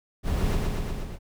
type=noise with echo; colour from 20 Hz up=brown; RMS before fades=-25 dBFS; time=0.23-0.59 s; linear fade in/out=50 ms; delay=120 ms; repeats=5; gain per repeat=-2 dB; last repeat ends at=1.19 s; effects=none